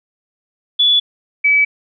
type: tone pair in turn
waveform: sine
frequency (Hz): 3433 / 2291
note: A7 / D7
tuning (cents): -43 / -44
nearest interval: perfect fifth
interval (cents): 701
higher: first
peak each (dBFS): -9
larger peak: neither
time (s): 0.79-1 / 1.44-1.65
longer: neither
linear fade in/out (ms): 10
effects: none